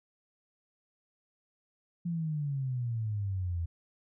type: exponential sweep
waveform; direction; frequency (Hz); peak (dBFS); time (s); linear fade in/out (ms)
sine; down; 174.61 to 82.41; -30; 2.05-3.66; 10
effects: none